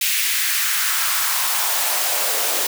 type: noise with high-pass filter sweep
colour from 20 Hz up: white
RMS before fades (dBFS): -20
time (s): 0.01-2.67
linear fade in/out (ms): 5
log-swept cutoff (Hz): 2400 to 440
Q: 2
effects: none